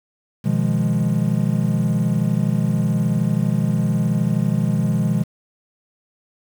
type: chord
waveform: triangle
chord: F half-diminished seventh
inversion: second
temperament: equal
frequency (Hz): 123.47 / 155.56 / 174.61 / 207.7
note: Cb3 / Eb3 / F3 / Ab3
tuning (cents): 0 / 0 / 0 / 0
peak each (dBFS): -20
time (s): 0.44-5.24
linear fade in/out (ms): 20
effects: 7-bit